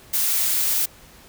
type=noise; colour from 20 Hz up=blue; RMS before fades=-21 dBFS; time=0.13-0.86 s; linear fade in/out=10 ms; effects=pink hiss -48 dBFS RMS until 1.28 s